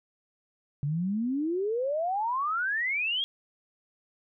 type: exponential sweep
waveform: sine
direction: up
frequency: 138.1 to 3322 Hz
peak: -26 dBFS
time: 0.83-3.24 s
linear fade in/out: 0 ms
effects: none